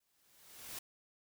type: noise with exponential growth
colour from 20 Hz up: white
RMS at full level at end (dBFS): -43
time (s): 0-0.79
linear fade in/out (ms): 5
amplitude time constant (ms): 170
effects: none